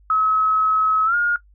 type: tone with pitch glide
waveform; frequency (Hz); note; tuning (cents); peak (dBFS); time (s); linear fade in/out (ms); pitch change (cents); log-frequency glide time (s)
sine; 1284 to 1424.7; E6 to F6; -46 to +34; -15; 0.1-1.36; 2; +180; 1.05-1.15
effects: noise-tail reverb RT60 0.1 s tail -18 dB re dry + added 50 Hz sine -49 dBFS peak until 1.54 s